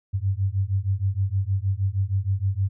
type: beating tone pair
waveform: sine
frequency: 94.2 / 100.6 Hz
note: F#2 / G2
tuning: +32 / +45 cents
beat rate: 6.4 Hz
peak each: -24 dBFS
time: 0.13-2.69 s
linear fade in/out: 20 ms
effects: none